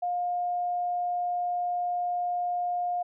sine tone, 710 Hz, F5, 28 cents sharp, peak -26 dBFS, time 0.02-3.03 s, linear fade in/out 10 ms, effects none

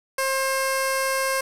15% pulse tone with low-pass filter, 533 Hz, C5, 32 cents sharp, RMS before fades -24 dBFS, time 0.18-1.41 s, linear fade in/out 5 ms, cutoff 11000 Hz, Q 2.3, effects 7-bit

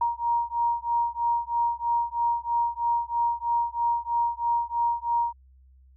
sine beating tone pair, 940 / 943.1 Hz, A#5 / A#5, +14 / +20 cents, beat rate 3.1 Hz, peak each -26 dBFS, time 0.01-5.33 s, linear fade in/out 5 ms, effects added 65 Hz sine -52 dBFS peak until 5.96 s

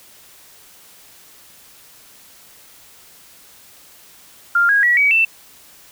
sine tone with pitch steps, 1396.9 / 1642.1 / 1930.4 / 2269 / 2668 Hz, F6 / G#6 / B6 / C#7 / E7, 0 / -20 / -40 / +40 / +20 cents, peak -11 dBFS, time 4.55-5.25 s, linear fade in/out 5 ms, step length 140 ms, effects white hiss -46 dBFS RMS until 5.91 s

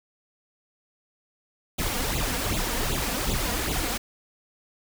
pink noise with flanger, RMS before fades -27 dBFS, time 1.78-3.98 s, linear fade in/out 10 ms, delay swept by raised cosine 0.27 to 4.27 ms, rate 2.6 Hz, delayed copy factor +0.8, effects none

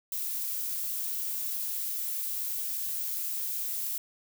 violet noise, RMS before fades -33 dBFS, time 0.12-3.98 s, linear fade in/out 2 ms, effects none

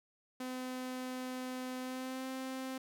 sawtooth tone with pitch glide, 255.1 to 261.8 Hz, C4 to C4, -44 to +1 cents, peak -35 dBFS, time 0.4-2.78 s, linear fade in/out 5 ms, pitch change +45 cents, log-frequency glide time 1.8-2.27 s, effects none

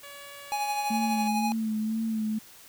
10% pulse tone, 567 Hz, C#5, 39 cents sharp, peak -35 dBFS, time 0.03-1.28 s, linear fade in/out 5 ms
square tone with tremolo, 830.6 Hz, G#5, in tune, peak -26 dBFS, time 0.52-1.52 s, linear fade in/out 0 ms, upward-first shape triangle, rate 12 Hz, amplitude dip 45%
sine tone with vibrato, 220 Hz, A3, in tune, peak -26 dBFS, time 0.9-2.39 s, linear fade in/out 10 ms, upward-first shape sine, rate 2 Hz, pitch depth 35 cents each way
effects white hiss -51 dBFS RMS until 2.68 s

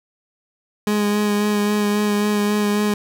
30% pulse tone with vibrato, 207.7 Hz, G#3, in tune, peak -14 dBFS, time 0.87-2.94 s, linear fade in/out 2 ms, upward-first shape sine, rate 3.7 Hz, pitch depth 17 cents each way, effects none

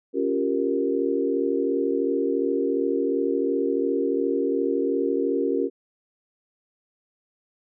sine chord, G half-diminished seventh, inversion second, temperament equal, 277.2 / 349.2 / 392 / 466.2 Hz, Db4 / F4 / G4 / Bb4, 0 / 0 / 0 / 0 cents, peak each -26 / -28 / -26 / -26 dBFS, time 0.13-5.7 s, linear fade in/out 50 ms, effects none

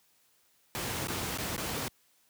pink noise with dropouts, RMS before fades -34 dBFS, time 0.75-1.88 s, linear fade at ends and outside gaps 0 ms, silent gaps 1.071-1.083 / 1.375-1.385 / 1.564-1.579 s, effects white hiss -68 dBFS RMS until 2.29 s + high-pass 80 Hz 12 dB/octave

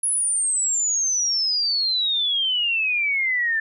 sine exponential sweep, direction down, 10548 to 1758 Hz, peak -19 dBFS, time 0.03-3.6 s, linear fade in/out 5 ms, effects none

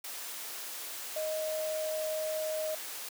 sine tone in noise, 625 Hz, D#5, 8 cents sharp, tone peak -31 dBFS, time 1.16-2.75 s, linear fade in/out 5 ms, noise white, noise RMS -41 dBFS, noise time 0.04-3.09 s, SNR +7 dB, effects high-pass 400 Hz 12 dB/octave

